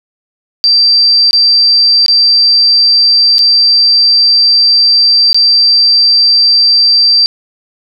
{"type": "tone with dropouts", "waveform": "sine", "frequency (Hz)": 4692, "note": "D8", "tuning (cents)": -2, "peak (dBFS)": -4, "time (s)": [0.64, 7.26], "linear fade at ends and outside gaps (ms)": 0, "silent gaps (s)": [[1.309, 1.331], [2.062, 2.082], [3.383, 3.391], [5.33, 5.345]], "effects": []}